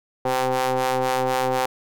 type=ring-modulated tone; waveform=sawtooth; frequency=128.6 Hz; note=C3; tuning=30 cents flat; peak=-13 dBFS; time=0.25-1.66 s; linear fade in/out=5 ms; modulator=645 Hz; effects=none